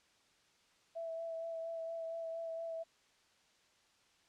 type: tone with vibrato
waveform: sine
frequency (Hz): 659.3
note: E5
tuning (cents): 0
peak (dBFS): -39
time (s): 0.95-2.84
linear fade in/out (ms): 20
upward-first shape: sine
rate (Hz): 4.3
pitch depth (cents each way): 17
effects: white hiss -70 dBFS RMS until 4.28 s + low-pass 6000 Hz 12 dB/octave